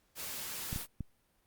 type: noise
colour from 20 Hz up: white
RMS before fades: -41 dBFS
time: 0.15-0.87 s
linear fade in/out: 50 ms
type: clicks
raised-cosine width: 5 ms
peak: -25 dBFS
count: 3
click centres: 0.729 / 0.761 / 1.007 s
effects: pink hiss -73 dBFS RMS until 1.46 s + Opus 48 kbps